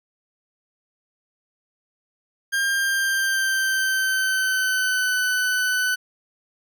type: tone with pitch glide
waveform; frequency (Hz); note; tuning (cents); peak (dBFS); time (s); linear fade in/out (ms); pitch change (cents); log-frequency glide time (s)
40% pulse; 1601 to 1502.4; G6 to F#6; +36 to +26; -19; 2.52-5.96; 20; -110; 2.65-5.16
effects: none